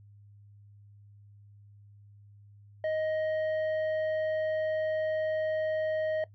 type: tone with tanh clipping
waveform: triangle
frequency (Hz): 626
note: D#5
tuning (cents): +10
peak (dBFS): -29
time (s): 2.84-6.24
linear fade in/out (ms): 2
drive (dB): 11
effects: noise-tail reverb RT60 0.1 s tail -18 dB re dry + added 102 Hz sine -52 dBFS peak until 6.34 s